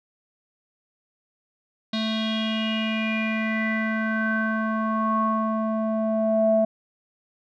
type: tone with low-pass filter sweep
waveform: square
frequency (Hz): 220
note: A3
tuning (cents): 0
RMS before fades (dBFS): -24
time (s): 1.93-6.65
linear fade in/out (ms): 5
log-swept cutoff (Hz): 3900 to 630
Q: 7.2
effects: none